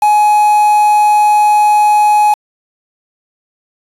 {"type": "tone with quantisation", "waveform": "triangle", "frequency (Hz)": 840, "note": "G#5", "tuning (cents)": 19, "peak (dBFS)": -4, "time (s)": [0.02, 2.34], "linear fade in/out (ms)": 5, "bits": 4, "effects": ["resampled to 32000 Hz"]}